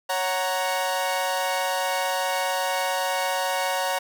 sawtooth chord, F# major, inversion second, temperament equal, 554.4 / 740 / 932.3 Hz, C#5 / F#5 / A#5, 0 / 0 / 0 cents, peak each -24 dBFS, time 0.09-3.99 s, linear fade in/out 10 ms, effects none

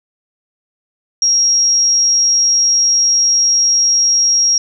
sine tone, 5610 Hz, F8, 7 cents sharp, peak -9 dBFS, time 1.22-4.58 s, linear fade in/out 2 ms, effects none

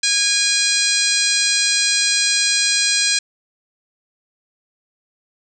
harmonic tone with a mistuned harmonic, 821 Hz, G#5, 20 cents flat, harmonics 2 / 3 / 4 / 5 / 6 / 7 / 8 / 9 / 10, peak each -25 / -23 / -26 / -20 / -23 / -24 / -26 / -24 / -26 dBFS, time 0.03-3.19 s, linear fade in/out 5 ms, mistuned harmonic 3, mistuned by -16 cents, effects none

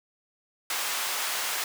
pink high-pass noise, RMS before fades -30 dBFS, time 0.7-1.64 s, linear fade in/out 2 ms, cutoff 1000 Hz, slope 12 dB/octave, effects none

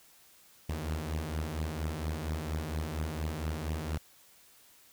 sawtooth beating tone pair, 75.1 / 79.4 Hz, D2 / D#2, +39 / +36 cents, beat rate 4.3 Hz, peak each -33 / -31 dBFS, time 0.69-3.98 s, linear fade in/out 5 ms, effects white hiss -60 dBFS RMS until 4.92 s

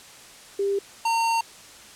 sine / square tone pair in turn, 397.8 / 914.4 Hz, G4 / A#5, +25 / -34 cents, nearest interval octave + major second, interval 1441 cents, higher second, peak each -21 dBFS, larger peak neither, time 0.59-0.79 / 1.05-1.41 s, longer second, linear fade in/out 5 ms, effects white hiss -46 dBFS RMS until 1.95 s + low-pass 9000 Hz 12 dB/octave

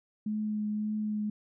sine tone with vibrato, 212.2 Hz, G#3, 38 cents sharp, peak -29 dBFS, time 0.26-1.3 s, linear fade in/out 5 ms, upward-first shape triangle, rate 1.8 Hz, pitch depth 15 cents each way, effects none

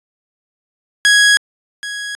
sawtooth tone with echo, 1661.2 Hz, G#6, in tune, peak -4 dBFS, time 1.05-1.37 s, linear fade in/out 0 ms, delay 780 ms, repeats 1, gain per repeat -15 dB, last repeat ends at 2.15 s, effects resampled to 22050 Hz

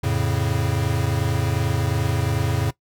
square chord, F augmented, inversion none, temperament equal, 87.31 / 110 / 138.59 Hz, F2 / A2 / C#3, 0 / 0 / 0 cents, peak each -26 / -24 / -25 dBFS, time 0.03-2.71 s, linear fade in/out 10 ms, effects noise-tail reverb RT60 0.1 s tail -19 dB re dry

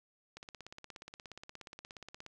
click train, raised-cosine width 0.2 ms, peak -30 dBFS, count 33, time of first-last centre 0.37-2.263 s, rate 16.9 Hz, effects none

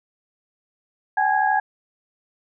sine tone cluster, 772 / 844 / 1649 Hz, G5 / G#5 / G#6, -27 / +28 / -13 cents, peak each -21 / -20 / -23 dBFS, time 1.17-1.6 s, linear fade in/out 5 ms, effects none

